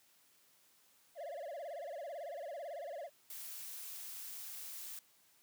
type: tone with vibrato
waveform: triangle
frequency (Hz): 622.3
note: D#5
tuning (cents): 0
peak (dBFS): -40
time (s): 1.15-3.1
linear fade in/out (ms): 50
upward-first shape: sine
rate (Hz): 18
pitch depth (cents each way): 210
type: noise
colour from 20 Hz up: blue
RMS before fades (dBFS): -47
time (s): 3.3-4.99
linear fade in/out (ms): 2
effects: white hiss -69 dBFS RMS until 5.42 s + high-pass 100 Hz 12 dB/octave